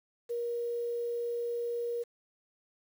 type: tone with quantisation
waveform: sine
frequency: 474 Hz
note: A#4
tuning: 29 cents sharp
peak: -31 dBFS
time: 0.29-2.04 s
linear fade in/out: 20 ms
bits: 9
effects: none